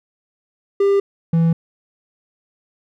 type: tone pair in turn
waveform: triangle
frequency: 398 / 165.42 Hz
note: G4 / E3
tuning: +26 / +6 cents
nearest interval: octave + minor third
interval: 1520 cents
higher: first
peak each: -10 dBFS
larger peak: neither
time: 0.8-1 / 1.33-1.53 s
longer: neither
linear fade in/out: 5 ms
effects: none